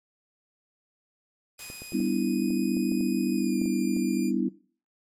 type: tone with pitch glide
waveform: 10% pulse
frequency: 2489 to 2401 Hz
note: D#7 to D7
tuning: 0 to +38 cents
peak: -31 dBFS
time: 1.58-4.32 s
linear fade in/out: 50 ms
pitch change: -62 cents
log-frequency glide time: 3.35-3.59 s
type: noise with exponential decay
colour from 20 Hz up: white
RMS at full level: -43 dBFS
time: 1.59-3.11 s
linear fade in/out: 2 ms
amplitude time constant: 330 ms
type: clicks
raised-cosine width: 2 ms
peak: -29 dBFS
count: 11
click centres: 1.701 / 1.82 / 1.922 / 2.003 / 2.505 / 2.769 / 2.919 / 3.008 / 3.616 / 3.658 / 3.966 s
type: chord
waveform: sine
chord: E minor seventh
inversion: first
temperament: equal with one note detuned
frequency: 196 / 246.9 / 293.7 / 328.1 Hz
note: G3 / B3 / D4 / E4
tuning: 0 / 0 / 0 / -8 cents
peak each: -30 / -28 / -30 / -29 dBFS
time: 1.93-4.49 s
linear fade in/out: 10 ms
effects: noise-tail reverb RT60 0.4 s tail -18 dB re dry + low-pass 12000 Hz 12 dB/octave